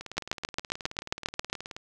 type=two click trains; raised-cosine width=0.2 ms; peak=-9 / -21 dBFS; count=11 / 34; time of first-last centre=0.18-1.53 / 0.01-1.765 s; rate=7.41 / 18.8 Hz; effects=none